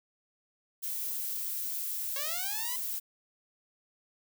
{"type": "noise", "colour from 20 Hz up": "violet", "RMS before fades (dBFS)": -35, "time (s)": [0.82, 3], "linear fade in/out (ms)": 20}
{"type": "linear sweep", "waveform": "5% pulse", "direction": "up", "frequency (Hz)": [539, 1015], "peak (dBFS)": -25, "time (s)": [2.16, 2.76], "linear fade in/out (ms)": 2}
{"effects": []}